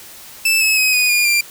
sawtooth tone with pitch steps, 2639 / 2585 / 2531 / 2479 / 2428 / 2378 Hz, E7 / E7 / D#7 / D#7 / D#7 / D7, +1 / -34 / +29 / -7 / -43 / +21 cents, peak -9 dBFS, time 0.45-1.41 s, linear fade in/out 5 ms, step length 160 ms, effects white hiss -38 dBFS RMS until 1.5 s

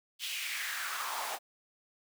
pink noise with high-pass filter sweep, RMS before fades -37 dBFS, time 0.19-1.39 s, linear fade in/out 50 ms, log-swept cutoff 3200 to 720 Hz, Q 3.1, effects none

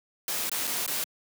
white noise with dropouts, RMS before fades -30 dBFS, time 0.28-1.04 s, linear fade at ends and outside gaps 1 ms, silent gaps 0.495-0.516 / 0.671-0.675 / 0.863-0.877 s, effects high-pass 150 Hz 12 dB/octave

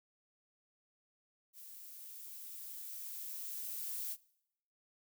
violet noise with level ramp, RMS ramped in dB -53 to -40 dBFS, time 1.53-4.17 s, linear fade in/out 50 ms, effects noise-tail reverb RT60 0.8 s tail -23 dB re dry

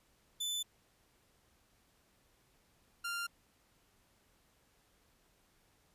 sawtooth tone pair in turn, 3509 / 1392.5 Hz, A7 / F6, -5 / -5 cents, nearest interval octave + major third, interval 1600 cents, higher first, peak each -32 / -33 dBFS, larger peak first, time 0.4-0.63 / 3.04-3.27 s, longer neither, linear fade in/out 10 ms, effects pink hiss -71 dBFS RMS until 5.94 s + resampled to 32000 Hz

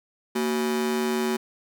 45% pulse ring-modulated tone, 303.1 Hz, D#4, 45 cents flat, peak -20 dBFS, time 0.35-1.37 s, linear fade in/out 10 ms, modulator 73 Hz, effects none

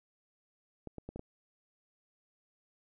clicks, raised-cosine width 2 ms, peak -29 dBFS, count 5, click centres 0.873 / 0.983 / 1.09 / 1.16 / 1.194 s, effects none

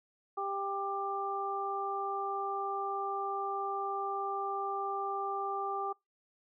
harmonic tone, 395.2 Hz, G4, 14 cents sharp, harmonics 1 / 2 / 3, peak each -39 / -36 / -36 dBFS, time 0.37-5.93 s, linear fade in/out 10 ms, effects noise-tail reverb RT60 0.2 s tail -26 dB re dry

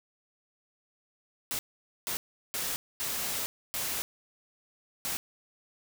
white noise bursts at uneven times, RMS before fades -33 dBFS, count 6, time 1.51-1.59 / 2.07-2.17 / 2.54-2.76 / 3-3.46 / 3.74-4.02 / 5.05-5.17 s, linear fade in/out 0 ms, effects none

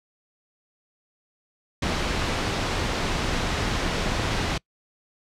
pink noise, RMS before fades -25 dBFS, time 1.82-4.58 s, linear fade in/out 5 ms, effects noise-tail reverb RT60 0.1 s tail -26 dB re dry + low-pass 5000 Hz 12 dB/octave

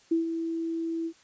sine tone with ADSR envelope, 329.6 Hz, E4, in tune, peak -20 dBFS, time 0.11-1.13 s, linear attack 9 ms, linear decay 130 ms, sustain -8 dB, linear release 68 ms, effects white hiss -59 dBFS RMS until 1.23 s + resampled to 16000 Hz

